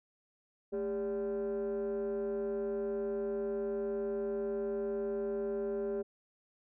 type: tone with frequency modulation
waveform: sine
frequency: 400.5 Hz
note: G4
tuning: 37 cents sharp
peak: -30 dBFS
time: 0.72-6.03 s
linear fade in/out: 20 ms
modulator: 180 Hz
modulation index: 0.7
effects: tanh soft clip ceiling -31 dBFS